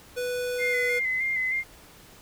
square tone with pitch glide, 493.9 to 489.1 Hz, B4 to B4, 0 to -17 cents, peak -28 dBFS, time 0.16-1 s, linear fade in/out 20 ms, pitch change -17 cents, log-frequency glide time 0.7-0.78 s
sine tone with vibrato, 2072 Hz, C7, 17 cents flat, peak -24 dBFS, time 0.58-1.64 s, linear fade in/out 50 ms, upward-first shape square, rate 3.2 Hz, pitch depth 31 cents each way
effects pink hiss -51 dBFS RMS until 2.21 s

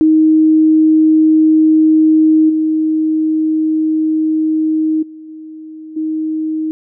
sine tone with level steps, 313.9 Hz, D#4, 15 cents sharp, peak -6 / -11 / -30 / -28 / -15 dBFS, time 0.01-6.71 s, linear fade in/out 0 ms, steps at 2.49 / 5.02 / 5.28 / 5.96 s, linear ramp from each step 10 ms, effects none

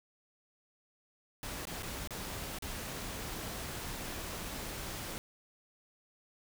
pink noise with dropouts, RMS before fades -41 dBFS, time 1.43-5.18 s, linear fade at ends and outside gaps 0 ms, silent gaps 1.653-1.671 / 1.824-1.831 / 2.074-2.107 / 2.586-2.623 s, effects none

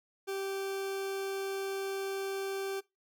40% pulse tone, 389.8 Hz, G4, 10 cents flat, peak -33 dBFS, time 0.27-2.81 s, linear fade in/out 20 ms, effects noise-tail reverb RT60 0.2 s tail -21 dB re dry

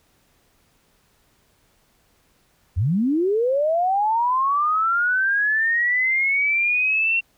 sine linear sweep, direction up, 75.3 to 2738 Hz, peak -17 dBFS, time 2.76-7.21 s, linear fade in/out 20 ms, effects pink hiss -62 dBFS RMS until 7.37 s

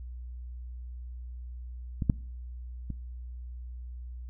clicks, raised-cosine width 5 ms, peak -18 / -9 / -23 dBFS, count 3, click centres 2.022 / 2.098 / 2.903 s, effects noise-tail reverb RT60 0.5 s tail -23 dB re dry + added 61 Hz sine -38 dBFS peak until 4.29 s

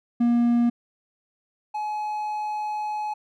triangle tone pair in turn, 237.7 / 847.1 Hz, A#3 / G#5, +34 / +34 cents, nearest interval octave + minor seventh, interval 2200 cents, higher second, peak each -15 / -24 dBFS, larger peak first, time 0.2-0.7 / 1.74-3.14 s, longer second, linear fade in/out 10 ms, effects none

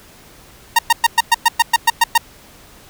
sawtooth tone bursts, 927 Hz, A#5, 10 cents flat, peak -4 dBFS, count 11, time 0.76-2.179 s, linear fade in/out 5 ms, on 29 ms, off 110 ms, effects pink hiss -44 dBFS RMS until 2.89 s

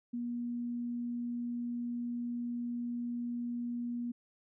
sine tone, 239.7 Hz, A#3, 48 cents sharp, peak -34 dBFS, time 0.13-4.12 s, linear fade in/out 10 ms, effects none

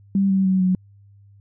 sine tone with pitch steps, 196 / 192.08 / 188.23 / 184.47 Hz, G3 / G3 / F#3 / F#3, 0 / -35 / +30 / -5 cents, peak -15 dBFS, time 0.15-0.75 s, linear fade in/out 2 ms, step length 150 ms, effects added 100 Hz sine -47 dBFS peak until 1.4 s

